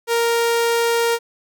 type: tone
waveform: sawtooth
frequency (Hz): 466.2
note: A#4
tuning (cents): 0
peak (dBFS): -12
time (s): 0.07-1.19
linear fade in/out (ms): 50
effects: none